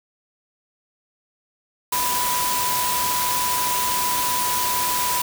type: tone in noise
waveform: sine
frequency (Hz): 987.8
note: B5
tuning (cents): 0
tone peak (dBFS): -23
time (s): 1.92-5.22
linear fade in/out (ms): 5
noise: white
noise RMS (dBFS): -24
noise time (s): 1.92-5.22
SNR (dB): -2
effects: none